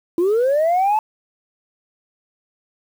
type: linear sweep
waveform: sine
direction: up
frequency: 329.6 to 880 Hz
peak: -12 dBFS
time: 0.18-0.99 s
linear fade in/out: 2 ms
effects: tanh soft clip ceiling -12 dBFS + 7-bit